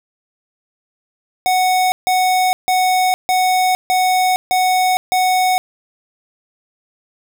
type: tone bursts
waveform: square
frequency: 740 Hz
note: F#5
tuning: in tune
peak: -13 dBFS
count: 7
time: 1.46-5.58 s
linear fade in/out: 0 ms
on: 460 ms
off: 150 ms
effects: none